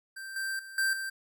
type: tone with level steps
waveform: square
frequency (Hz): 1568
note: G6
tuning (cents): 0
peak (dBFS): -40 / -32 / -44 / -26 / -34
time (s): 0.16-1.1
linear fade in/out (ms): 10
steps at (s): 0.36 / 0.59 / 0.78 / 0.93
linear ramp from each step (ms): 2
effects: none